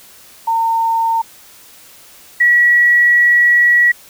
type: tone pair in turn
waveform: sine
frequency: 910 / 1928.2 Hz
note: A#5 / B6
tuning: -42 / -42 cents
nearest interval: octave + minor second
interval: 1300 cents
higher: second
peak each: -12 / -7 dBFS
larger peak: second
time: 0.47-1.22 / 2.4-3.92 s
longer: second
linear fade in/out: 10 ms
effects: white hiss -42 dBFS RMS until 4.09 s